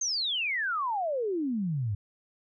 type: exponential sweep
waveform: sine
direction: down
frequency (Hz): 6510 to 96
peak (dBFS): -27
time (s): 0.01-1.95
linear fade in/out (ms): 5
effects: none